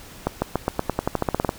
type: accelerating click train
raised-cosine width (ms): 1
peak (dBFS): -6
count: 15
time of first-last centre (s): 0.27-1.492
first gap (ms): 150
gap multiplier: 0.91
effects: pink hiss -43 dBFS RMS until 1.58 s